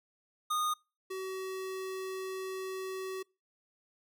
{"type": "tone pair in turn", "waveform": "square", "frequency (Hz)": [1231, 378.4], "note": ["D#6", "F#4"], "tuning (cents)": [-19, 39], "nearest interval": "octave + minor sixth", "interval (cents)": 2042, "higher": "first", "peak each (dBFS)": [-30, -37], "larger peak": "first", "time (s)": [[0.5, 0.74], [1.1, 3.23]], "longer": "second", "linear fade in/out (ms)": 10, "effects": ["noise-tail reverb RT60 0.3 s tail -26 dB re dry"]}